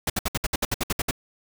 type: noise bursts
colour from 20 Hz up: pink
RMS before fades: -24 dBFS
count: 12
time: 0.07-1.111 s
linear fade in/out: 5 ms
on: 29 ms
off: 63 ms
effects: none